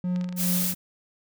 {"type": "tone with tremolo", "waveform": "triangle", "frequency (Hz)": 180, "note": "F#3", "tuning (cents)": -47, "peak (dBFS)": -21, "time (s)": [0.04, 0.74], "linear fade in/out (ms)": 2, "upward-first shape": "sine", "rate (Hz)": 2.6, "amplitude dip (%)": 60}
{"type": "clicks", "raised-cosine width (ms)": 0.2, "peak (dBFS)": -25, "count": 9, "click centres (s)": [0.161, 0.212, 0.243, 0.29, 0.326, 0.442, 0.572, 0.619, 0.724]}
{"type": "noise", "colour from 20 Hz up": "blue", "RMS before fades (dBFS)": -27, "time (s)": [0.36, 0.75], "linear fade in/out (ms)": 50}
{"effects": []}